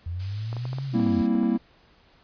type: linear two-way sweep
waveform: sine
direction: up then down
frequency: 82.41 to 138.59 to 82.41 Hz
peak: -28 dBFS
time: 0.06-1.22 s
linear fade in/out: 5 ms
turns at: 0.86 s
type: noise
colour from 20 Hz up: blue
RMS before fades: -39 dBFS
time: 0.19-1.27 s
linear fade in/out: 10 ms
type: clicks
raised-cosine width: 1 ms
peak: -24 dBFS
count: 9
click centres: 0.529 / 0.567 / 0.654 / 0.731 / 0.785 / 0.997 / 1.065 / 1.352 / 1.432 s
type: chord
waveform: triangle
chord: C dominant seventh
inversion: second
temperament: equal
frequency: 196 / 233.1 / 261.6 / 329.6 Hz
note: G3 / Bb3 / C4 / E4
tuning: 0 / 0 / 0 / 0 cents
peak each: -25 / -21 / -26 / -25 dBFS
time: 0.93-1.58 s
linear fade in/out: 20 ms
effects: pink hiss -58 dBFS RMS until 2.23 s + resampled to 11025 Hz